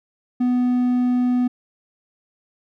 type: tone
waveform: triangle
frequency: 248 Hz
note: B3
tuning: 7 cents sharp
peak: -14 dBFS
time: 0.4-1.48 s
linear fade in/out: 10 ms
effects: none